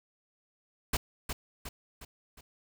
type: noise with echo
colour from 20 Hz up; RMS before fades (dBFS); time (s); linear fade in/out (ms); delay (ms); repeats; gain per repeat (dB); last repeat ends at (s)
pink; -29; 0.93-0.97; 5; 360; 4; -6; 2.41
effects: none